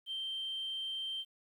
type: tone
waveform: sine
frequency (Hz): 3136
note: G7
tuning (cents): 0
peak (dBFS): -35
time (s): 0.06-1.25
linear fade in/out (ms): 50
effects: tanh soft clip ceiling -32 dBFS + 11-bit